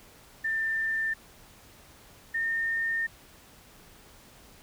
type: tone pair in turn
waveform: sine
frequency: 1789 / 1822.4 Hz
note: A6 / A#6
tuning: +28 / -40 cents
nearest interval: unison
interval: 32 cents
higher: second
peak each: -26 dBFS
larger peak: neither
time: 0.44-1.14 / 2.34-3.07 s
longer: second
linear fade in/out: 10 ms
effects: pink hiss -54 dBFS RMS until 4.62 s